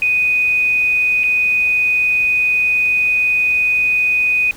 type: tone with dropouts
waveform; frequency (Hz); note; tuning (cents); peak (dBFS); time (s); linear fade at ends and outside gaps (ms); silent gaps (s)
sine; 2489; D#7; 0; -12; 0.02-4.51; 1; 1.235-1.239
effects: pink hiss -40 dBFS RMS until 4.56 s